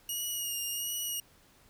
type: tone with vibrato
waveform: 10% pulse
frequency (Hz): 2872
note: F7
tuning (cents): +48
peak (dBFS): -25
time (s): 0.09-1.2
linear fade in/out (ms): 2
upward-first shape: sine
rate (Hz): 1.4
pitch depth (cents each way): 30
effects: pink hiss -62 dBFS RMS until 1.69 s